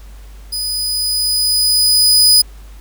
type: tone with level ramp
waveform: sawtooth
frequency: 4978 Hz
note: D#8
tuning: in tune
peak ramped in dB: -16 to -3 dBFS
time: 0.52-2.42 s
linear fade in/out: 10 ms
effects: added 50 Hz sine -33 dBFS peak until 2.8 s + pink hiss -47 dBFS RMS until 2.8 s